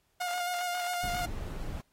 sawtooth tone with vibrato, 712 Hz, F5, 33 cents sharp, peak -27 dBFS, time 0.2-1.26 s, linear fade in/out 10 ms, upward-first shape square, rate 7.4 Hz, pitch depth 20 cents each way
brown noise, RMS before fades -37 dBFS, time 1.03-1.81 s, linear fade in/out 2 ms
effects pink hiss -73 dBFS RMS until 1.92 s + AAC 48 kbps

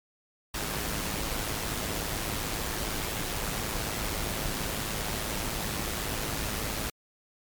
pink noise with amplitude modulation, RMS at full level -30 dBFS, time 0.54-6.9 s, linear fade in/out 5 ms, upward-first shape sine, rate 107 Hz, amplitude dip 45%, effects MP3 96 kbps

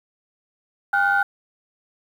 sine tone cluster, 802 / 1423 / 1517 Hz, G5 / F6 / F#6, +39 / +32 / +43 cents, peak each -20 dBFS, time 0.93-1.23 s, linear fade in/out 5 ms, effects tanh soft clip ceiling -9 dBFS + 8-bit

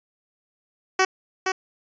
10% pulse tone with echo, 377.2 Hz, F#4, 33 cents sharp, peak -8 dBFS, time 0.99-1.05 s, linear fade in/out 5 ms, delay 470 ms, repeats 1, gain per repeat -5 dB, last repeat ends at 1.52 s, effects resampled to 16000 Hz

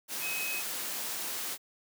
sine tone in noise, 2544 Hz, D#7, 38 cents sharp, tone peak -34 dBFS, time 0.2-0.63 s, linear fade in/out 50 ms, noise white, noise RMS -36 dBFS, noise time 0.08-1.58 s, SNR -1 dB, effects high-pass 200 Hz 12 dB/octave

